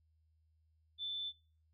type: tone with amplitude modulation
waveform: sine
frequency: 3520 Hz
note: A7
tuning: in tune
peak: -36 dBFS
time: 0.98-1.33 s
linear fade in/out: 50 ms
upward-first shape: sine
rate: 192 Hz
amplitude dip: 30%
effects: noise-tail reverb RT60 0.4 s tail -25 dB re dry + added 79 Hz sine -70 dBFS peak until 1.73 s